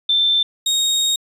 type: tone pair in turn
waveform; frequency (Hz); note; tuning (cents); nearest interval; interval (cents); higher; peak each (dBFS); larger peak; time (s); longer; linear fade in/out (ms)
sine / 30% pulse; 3556 / 3737; A7 / A#7; +18 / +4; minor second; 86; second; -13; neither; 0.09-0.43 / 0.66-1.16; second; 5
effects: resampled to 32000 Hz